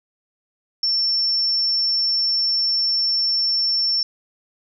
sine tone, 5410 Hz, E8, 44 cents sharp, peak -17 dBFS, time 0.83-4.03 s, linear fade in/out 2 ms, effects none

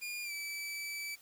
sawtooth tone with pitch glide, 2423 to 2308 Hz, D#7 to D7, -47 to -31 cents, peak -35 dBFS, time 0.01-1.16 s, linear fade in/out 20 ms, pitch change -84 cents, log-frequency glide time 0.23-0.32 s, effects white hiss -61 dBFS RMS until 1.21 s

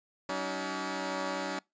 10% pulse tone cluster, 189.7 / 284 / 316.5 Hz, F#3 / C#4 / D#4, +43 / +42 / +30 cents, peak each -30 / -27 / -31 dBFS, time 0.29-1.59 s, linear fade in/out 2 ms, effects noise-tail reverb RT60 0.2 s tail -25 dB re dry + resampled to 16000 Hz

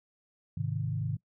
sine chord, Ab major, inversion none, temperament equal with one note detuned, 104.67 / 130.81 / 155.56 Hz, Ab2 / C3 / Eb3, +14 / 0 / 0 cents, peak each -34 dBFS, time 0.57-1.17 s, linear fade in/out 5 ms, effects noise-tail reverb RT60 0.1 s tail -21 dB re dry

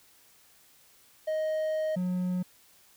triangle tone pair in turn, 625 / 181.36 Hz, D#5 / F#3, +8 / -34 cents, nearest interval octave + major sixth, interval 2142 cents, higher first, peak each -25 dBFS, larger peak neither, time 1.27-1.96 / 1.96-2.43 s, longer first, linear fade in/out 10 ms, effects white hiss -60 dBFS RMS until 2.96 s

